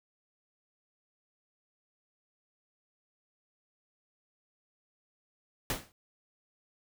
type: noise with exponential decay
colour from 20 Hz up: pink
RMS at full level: -29 dBFS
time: 5.7-5.92 s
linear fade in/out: 1 ms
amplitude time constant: 46 ms
effects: none